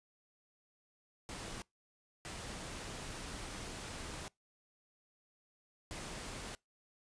pink noise bursts at uneven times, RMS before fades -45 dBFS, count 3, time 1.29-1.62 / 2.25-4.28 / 5.91-6.55 s, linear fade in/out 0 ms, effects noise-tail reverb RT60 0.2 s tail -25 dB re dry + resampled to 22050 Hz

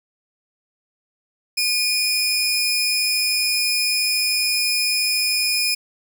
sawtooth tone pair together, 2443 / 5177 Hz, D#7 / E8, -32 / -32 cents, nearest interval octave + minor second, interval 1300 cents, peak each -18 dBFS, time 1.57-5.75 s, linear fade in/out 10 ms, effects none

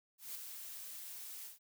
blue noise with ADSR envelope, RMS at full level -43 dBFS, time 0.18-1.59 s, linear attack 170 ms, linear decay 9 ms, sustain -5 dB, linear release 140 ms, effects none

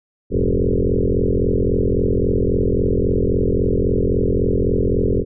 sine tone with frequency modulation, 182.8 Hz, F#3, 21 cents flat, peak -14 dBFS, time 0.3-5.25 s, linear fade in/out 50 ms, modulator 43.7 Hz, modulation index 6.5, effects none

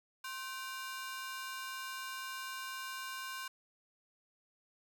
sawtooth ring-modulated tone, 1298 Hz, E6, 27 cents flat, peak -34 dBFS, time 0.24-3.48 s, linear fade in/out 5 ms, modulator 241 Hz, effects none

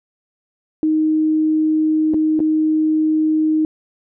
sine tone with dropouts, 311.8 Hz, D#4, 4 cents sharp, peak -13 dBFS, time 0.83-3.65 s, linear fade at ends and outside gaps 1 ms, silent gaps 2.137-2.143 / 2.393-2.402 s, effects none

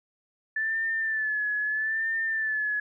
sine tone with vibrato, 1748 Hz, A6, 12 cents flat, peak -25 dBFS, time 0.56-2.8 s, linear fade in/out 5 ms, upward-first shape sine, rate 0.78 Hz, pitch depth 55 cents each way, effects none

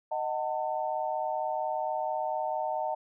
sine chord, D# diminished, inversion none, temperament just, 622.3 / 746.7 / 896 Hz, D#5 / F#5 / A5, 0 / +16 / +31 cents, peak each -33 dBFS, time 0.11-2.95 s, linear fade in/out 10 ms, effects none

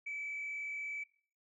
sine tone with frequency modulation, 2300 Hz, D7, 37 cents flat, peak -37 dBFS, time 0.06-1.04 s, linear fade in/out 10 ms, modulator 43 Hz, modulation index 0.66, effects noise-tail reverb RT60 0.6 s tail -26 dB re dry + tanh soft clip ceiling -34 dBFS

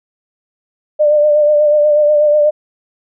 sine tone with vibrato, 597 Hz, D5, 28 cents sharp, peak -7 dBFS, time 0.99-2.51 s, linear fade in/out 20 ms, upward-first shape sine, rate 8.2 Hz, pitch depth 30 cents each way, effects none

